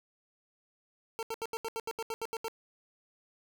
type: tone bursts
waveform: 25% pulse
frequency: 451.5 Hz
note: A4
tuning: 45 cents sharp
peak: -30 dBFS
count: 12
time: 1.19-2.482 s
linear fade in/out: 0 ms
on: 38 ms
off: 76 ms
effects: none